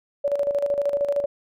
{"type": "tone with tremolo", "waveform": "sine", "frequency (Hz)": 570, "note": "C#5", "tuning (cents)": 48, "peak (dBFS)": -18, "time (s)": [0.24, 1.26], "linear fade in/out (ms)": 10, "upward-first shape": "square", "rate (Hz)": 13, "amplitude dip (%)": 60, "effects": []}